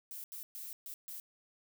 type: noise bursts at uneven times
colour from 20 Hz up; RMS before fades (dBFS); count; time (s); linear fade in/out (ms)
violet; -45; 5; 0.11-0.24 / 0.32-0.43 / 0.55-0.73 / 0.86-0.94 / 1.08-1.2; 0
effects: none